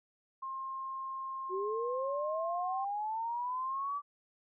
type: tone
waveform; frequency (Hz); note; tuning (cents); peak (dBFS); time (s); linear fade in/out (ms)
sine; 1064; C6; +29; -37; 0.42-2.85; 10
type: linear sweep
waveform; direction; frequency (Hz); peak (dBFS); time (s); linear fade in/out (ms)
sine; up; 362.1 to 1163; -33; 1.49-4.02; 50
effects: none